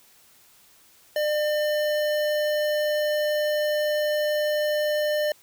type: tone with notch filter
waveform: square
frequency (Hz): 601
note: D5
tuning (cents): +40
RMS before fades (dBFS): -24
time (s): 1.16-5.32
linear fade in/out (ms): 2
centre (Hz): 8100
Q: 1.4
effects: white hiss -56 dBFS RMS until 5.42 s